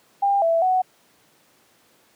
sine tone with pitch steps, 799 / 663 / 743 Hz, G5 / E5 / F#5, +33 / +10 / +7 cents, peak -16 dBFS, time 0.22-0.82 s, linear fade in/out 10 ms, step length 200 ms, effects pink hiss -58 dBFS RMS until 2.15 s + high-pass 200 Hz 12 dB/octave

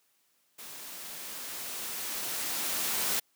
white noise with level ramp, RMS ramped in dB -45 to -29 dBFS, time 0.58-3.2 s, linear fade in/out 10 ms, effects white hiss -71 dBFS RMS until 3.35 s + high-pass 150 Hz 12 dB/octave

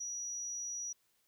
sine tone with amplitude modulation, 5820 Hz, F#8, 29 cents flat, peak -36 dBFS, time 0-0.93 s, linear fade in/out 10 ms, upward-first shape sine, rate 259 Hz, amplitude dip 25%, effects tanh soft clip ceiling -32 dBFS + white hiss -75 dBFS RMS until 1.27 s

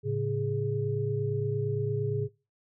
sine tone cluster, 109.2 / 137.9 / 414.8 Hz, A2 / C#3 / G#4, -13 / -9 / -2 cents, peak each -31 dBFS, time 0.03-2.29 s, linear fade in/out 50 ms, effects noise-tail reverb RT60 0.3 s tail -22 dB re dry

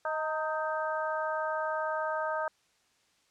harmonic tone with a mistuned harmonic, 313.2 Hz, D#4, 11 cents sharp, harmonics 2 / 3 / 4 / 5, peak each -33 / -35 / -36 / -37 dBFS, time 0.05-2.48 s, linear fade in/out 2 ms, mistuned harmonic 3, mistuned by -38 cents, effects white hiss -69 dBFS RMS until 3.3 s + low-pass 7000 Hz 12 dB/octave

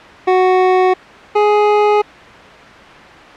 25% pulse tone pair in turn, 370 / 417.6 Hz, F#4 / G#4, 0 / +10 cents, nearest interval major second, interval 210 cents, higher second, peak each -5 dBFS, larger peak neither, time 0.27-0.94 / 1.35-2.02 s, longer neither, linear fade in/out 10 ms, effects white hiss -35 dBFS RMS until 3.36 s + low-pass 2000 Hz 12 dB/octave

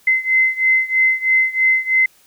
sine beating tone pair, 2057 / 2060.1 Hz, C7 / C7, -30 / -27 cents, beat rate 3.1 Hz, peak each -15 / -17 dBFS, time 0.07-2.06 s, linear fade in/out 5 ms, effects white hiss -53 dBFS RMS until 2.26 s

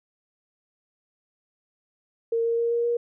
sine tone with pitch steps, 460 / 463.5 / 467 / 470.5 / 474 Hz, A#4 / A#4 / A#4 / A#4 / A#4, -23 / -10 / +3 / +16 / +29 cents, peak -21 dBFS, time 2.32-2.97 s, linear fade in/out 5 ms, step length 130 ms, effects none

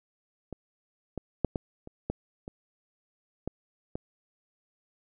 clicks, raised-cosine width 2 ms, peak -24 / -20 / -10 / -16 / -29 / -16 / -25 / -18 / -20 dBFS, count 9, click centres 0.527 / 1.177 / 1.447 / 1.558 / 1.874 / 2.1 / 2.479 / 3.476 / 3.955 s, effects none

